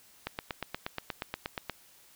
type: click train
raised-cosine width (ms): 0.3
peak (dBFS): -17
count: 13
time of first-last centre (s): 0.27-1.697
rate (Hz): 8.41
effects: white hiss -59 dBFS RMS until 2.15 s